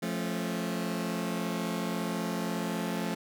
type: chord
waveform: sawtooth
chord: F augmented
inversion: none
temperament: just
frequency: 174.61 / 218.3 / 272.8 Hz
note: F3 / A3 / C#4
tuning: 0 / -13 / -28 cents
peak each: -30 / -30 / -34 dBFS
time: 0.02-3.15 s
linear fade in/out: 10 ms
effects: none